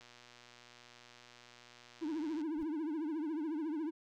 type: click train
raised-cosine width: 0.2 ms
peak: -39 dBFS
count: 292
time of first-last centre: 0.01-2.415 s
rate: 121 Hz
type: tone with vibrato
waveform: triangle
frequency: 311.1 Hz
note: D#4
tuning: in tune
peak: -33 dBFS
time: 2.01-3.91 s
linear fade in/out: 20 ms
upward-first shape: triangle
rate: 14 Hz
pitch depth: 150 cents each way
type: noise with exponential growth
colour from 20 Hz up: brown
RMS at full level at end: -46 dBFS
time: 2.53-2.63 s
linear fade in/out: 1 ms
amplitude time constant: 20 ms
effects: none